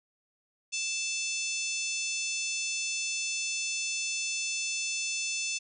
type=harmonic tone; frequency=880 Hz; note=A5; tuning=in tune; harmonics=3 / 4 / 5 / 6 / 7 / 8 / 9 / 10; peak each=-34 / -41 / -42 / -39 / -36 / -39 / -48 / -46 dBFS; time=0.72-5.59 s; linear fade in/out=20 ms; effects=none